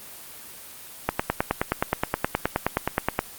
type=click train; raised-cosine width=0.5 ms; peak=-5 dBFS; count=21; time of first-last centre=1.09-3.191 s; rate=9.52 Hz; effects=white hiss -42 dBFS RMS until 3.38 s + Opus 24 kbps